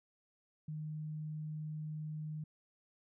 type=tone; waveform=sine; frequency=153.8 Hz; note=D#3; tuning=20 cents flat; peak=-39 dBFS; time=0.68-2.44 s; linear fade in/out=5 ms; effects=none